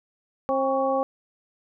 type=harmonic tone with a mistuned harmonic; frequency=267.4 Hz; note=C4; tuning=38 cents sharp; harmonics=1 / 2 / 3 / 4; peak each=-30 / -23 / -27 / -29 dBFS; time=0.49-1.03 s; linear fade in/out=0 ms; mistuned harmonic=4; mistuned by=+75 cents; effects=none